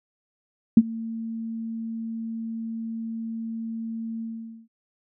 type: tone with ADSR envelope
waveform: sine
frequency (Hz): 226.2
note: A3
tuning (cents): +48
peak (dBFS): -6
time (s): 0.77-4.68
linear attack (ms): 4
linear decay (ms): 42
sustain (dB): -23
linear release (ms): 470
effects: none